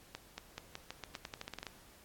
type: accelerating click train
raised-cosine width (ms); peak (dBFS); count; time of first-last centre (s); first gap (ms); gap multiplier
0.2; -24; 15; 0.15-1.667; 230; 0.87
effects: pink hiss -60 dBFS RMS until 2.04 s + AAC 64 kbps